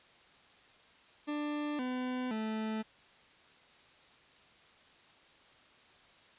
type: tone with pitch steps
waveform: 40% pulse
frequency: 296.1 / 252.7 / 218.7 Hz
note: D4 / B3 / A3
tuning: +14 / +40 / -10 cents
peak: -33 dBFS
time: 1.27-2.83 s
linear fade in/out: 20 ms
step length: 520 ms
effects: white hiss -61 dBFS RMS until 6.38 s + resampled to 8000 Hz